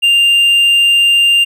triangle tone, 2794 Hz, F7, in tune, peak -5 dBFS, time 0.02-1.45 s, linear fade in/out 20 ms, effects none

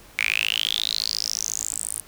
sawtooth tone with high-pass filter sweep, 54.2 Hz, A1, 25 cents flat, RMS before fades -26 dBFS, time 0.18-2.01 s, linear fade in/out 10 ms, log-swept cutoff 2200 to 9600 Hz, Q 9.8, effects pink hiss -49 dBFS RMS until 2.07 s

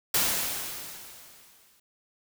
white noise with exponential decay, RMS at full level -23 dBFS, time 0.14-1.8 s, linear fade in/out 5 ms, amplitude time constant 360 ms, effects none

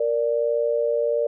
sine tone pair together, 466.2 / 587.4 Hz, A#4 / D5, 0 / 0 cents, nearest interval major third, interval 400 cents, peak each -22 dBFS, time 0-1.27 s, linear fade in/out 5 ms, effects none

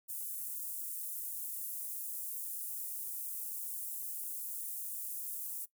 pink high-pass noise, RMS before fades -41 dBFS, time 0.08-5.66 s, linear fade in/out 20 ms, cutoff 10000 Hz, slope 24 dB/octave, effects noise-tail reverb RT60 0.1 s tail -17 dB re dry

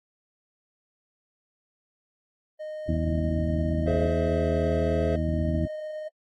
triangle tone, 616 Hz, D#5, 17 cents flat, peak -31 dBFS, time 2.59-6.09 s, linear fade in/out 20 ms
harmonic tone, 80.5 Hz, E2, 41 cents flat, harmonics 1 / 2 / 3 / 4, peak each -27 / -30 / -32 / -33 dBFS, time 2.88-5.66 s, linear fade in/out 5 ms
triangle chord, Ab augmented, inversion none, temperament equal with one note detuned, 423.3 / 523.3 / 659.3 Hz, Ab4 / C5 / E5, +33 / 0 / 0 cents, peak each -28 dBFS, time 3.87-5.16 s, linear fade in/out 5 ms
effects AAC 32 kbps

